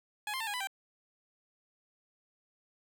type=tone with pitch steps; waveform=15% pulse; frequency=839 / 1051 / 895 / 823 / 996 / 783 Hz; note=G#5 / C6 / A5 / G#5 / B5 / G5; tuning=+17 / +7 / +29 / -16 / +14 / -2 cents; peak=-28 dBFS; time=0.27-0.672 s; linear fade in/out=2 ms; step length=67 ms; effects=none